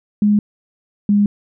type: tone pair in turn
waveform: sine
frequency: 207.7 / 204.6 Hz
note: G#3 / G#3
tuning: 0 / -26 cents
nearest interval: unison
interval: 26 cents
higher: first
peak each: -10 dBFS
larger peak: neither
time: 0.22-0.39 / 1.09-1.26 s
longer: neither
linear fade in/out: 2 ms
effects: none

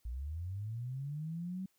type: linear sweep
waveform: sine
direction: up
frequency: 55 to 192 Hz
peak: -37 dBFS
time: 0.05-1.66 s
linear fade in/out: 5 ms
effects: white hiss -75 dBFS RMS until 1.78 s

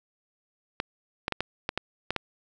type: clicks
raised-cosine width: 0.3 ms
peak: -11 dBFS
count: 8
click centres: 0.801 / 1.281 / 1.323 / 1.406 / 1.691 / 1.776 / 2.106 / 2.163 s
effects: none

